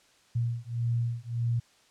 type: beating tone pair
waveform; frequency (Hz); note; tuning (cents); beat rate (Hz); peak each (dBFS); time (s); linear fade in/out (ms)
sine; 117.1 / 118.8; A#2 / A#2; +8 / +33; 1.7; -30; 0.35-1.6; 10
effects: white hiss -62 dBFS RMS until 1.9 s + low-pass 7000 Hz 12 dB/octave